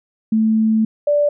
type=tone pair in turn; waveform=sine; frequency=220 / 585.1 Hz; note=A3 / D5; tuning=0 / -7 cents; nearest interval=octave + perfect fourth; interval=1693 cents; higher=second; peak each=-12 dBFS; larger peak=neither; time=0.32-0.85 / 1.07-1.29 s; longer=first; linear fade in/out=5 ms; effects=none